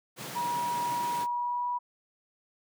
pink high-pass noise, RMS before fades -40 dBFS, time 0.16-1.27 s, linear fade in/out 50 ms, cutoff 120 Hz, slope 96 dB/octave
sine tone with pitch glide, 960 to 975.1 Hz, B5 to B5, -49 to -22 cents, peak -28 dBFS, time 0.35-1.79 s, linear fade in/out 20 ms, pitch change +27 cents, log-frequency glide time 1.18-1.67 s
effects none

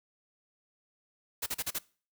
white noise bursts, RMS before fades -33 dBFS, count 5, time 1.42-1.788 s, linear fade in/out 10 ms, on 44 ms, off 37 ms, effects noise-tail reverb RT60 0.4 s tail -22 dB re dry

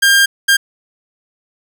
sawtooth tone bursts at uneven times, 1603 Hz, G6, 38 cents sharp, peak -4 dBFS, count 2, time 0.02-0.26 / 0.48-0.57 s, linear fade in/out 10 ms, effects none

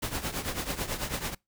pink noise with tremolo, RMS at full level -30 dBFS, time 0.02-1.35 s, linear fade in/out 10 ms, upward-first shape triangle, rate 9.1 Hz, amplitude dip 80%, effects noise-tail reverb RT60 0.2 s tail -25 dB re dry

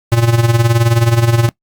square tone with tremolo, 116.6 Hz, A#2, 1 cent sharp, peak -7 dBFS, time 0.12-1.49 s, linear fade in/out 0 ms, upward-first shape sine, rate 19 Hz, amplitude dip 70%, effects noise-tail reverb RT60 0.1 s tail -22 dB re dry + Opus 48 kbps

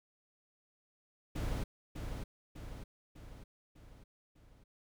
brown noise with echo, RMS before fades -36 dBFS, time 1.35-1.64 s, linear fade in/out 10 ms, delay 600 ms, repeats 5, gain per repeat -5 dB, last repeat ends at 4.64 s, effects none

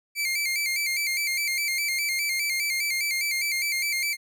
sawtooth tone with vibrato, 2217 Hz, C#7, in tune, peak -21 dBFS, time 0.15-4.17 s, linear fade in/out 50 ms, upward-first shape square, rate 4.9 Hz, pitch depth 75 cents each way, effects none

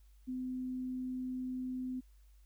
sine tone, 255.1 Hz, C4, 44 cents flat, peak -36 dBFS, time 0.27-2.01 s, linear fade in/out 20 ms, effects added 50 Hz sine -58 dBFS peak until 2.45 s + white hiss -75 dBFS RMS until 2.45 s

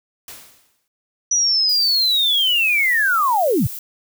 white noise with exponential decay, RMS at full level -34 dBFS, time 0.28-0.88 s, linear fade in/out 2 ms, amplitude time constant 130 ms
sine linear sweep, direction down, 5920 to 85 Hz, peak -14 dBFS, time 1.31-3.67 s, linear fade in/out 5 ms
violet noise, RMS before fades -31 dBFS, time 1.69-3.79 s, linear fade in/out 2 ms
effects none

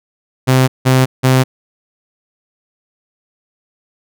sawtooth tone bursts, 129.9 Hz, C3, 12 cents flat, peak -4 dBFS, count 3, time 0.47-1.44 s, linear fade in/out 20 ms, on 210 ms, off 170 ms, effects none

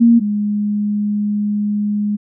sine tone pair in turn, 233.4 / 207.5 Hz, A#3 / G#3, +2 / -1 cents, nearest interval major second, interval 203 cents, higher first, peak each -6 / -15 dBFS, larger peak first, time 0-0.2 / 0.2-2.17 s, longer second, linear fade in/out 20 ms, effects none

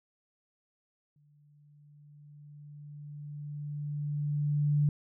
sine tone with exponential growth, 146.83 Hz, D3, in tune, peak -22 dBFS, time 1.16-4.89 s, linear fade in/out 2 ms, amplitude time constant 810 ms, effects none

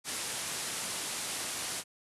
white low-pass noise, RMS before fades -37 dBFS, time 0.04-1.84 s, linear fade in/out 50 ms, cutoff 11000 Hz, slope 48 dB/octave, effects high-pass 100 Hz 12 dB/octave + resampled to 32000 Hz

